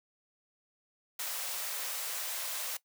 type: high-pass noise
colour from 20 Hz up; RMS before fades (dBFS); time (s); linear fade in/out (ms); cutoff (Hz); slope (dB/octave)
white; -37; 1.19-2.77; 5; 480; 48
effects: noise-tail reverb RT60 0.1 s tail -18 dB re dry